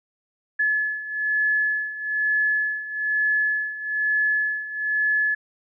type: beating tone pair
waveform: sine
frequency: 1713 / 1714.1 Hz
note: A6 / A6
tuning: -47 / -46 cents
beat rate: 1.1 Hz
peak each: -26 / -22 dBFS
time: 0.59-5.35 s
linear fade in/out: 10 ms
effects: none